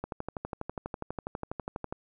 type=click train; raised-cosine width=1 ms; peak=-20 dBFS; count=24; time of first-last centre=0.04-1.925 s; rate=12.2 Hz; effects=none